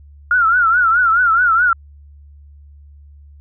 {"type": "tone with vibrato", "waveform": "sine", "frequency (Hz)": 1396.9, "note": "F6", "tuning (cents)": 0, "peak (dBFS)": -10, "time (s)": [0.31, 1.73], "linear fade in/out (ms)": 2, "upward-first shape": "triangle", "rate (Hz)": 4.7, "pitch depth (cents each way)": 140, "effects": ["added 72 Hz sine -39 dBFS peak until 3.4 s"]}